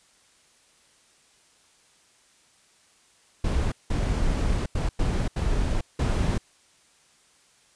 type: noise bursts at uneven times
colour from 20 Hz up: brown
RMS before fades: -24 dBFS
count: 6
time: 3.44-3.72 / 3.9-4.66 / 4.75-4.89 / 4.99-5.28 / 5.36-5.81 / 5.99-6.38 s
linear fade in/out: 5 ms
effects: white hiss -60 dBFS RMS until 7.75 s + resampled to 22050 Hz